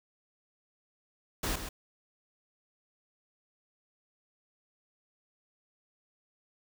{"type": "noise with echo", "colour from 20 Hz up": "pink", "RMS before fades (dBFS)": -32, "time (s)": [1.43, 1.56], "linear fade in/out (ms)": 5, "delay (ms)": 130, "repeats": 1, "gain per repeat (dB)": -8, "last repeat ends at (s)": 1.69, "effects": []}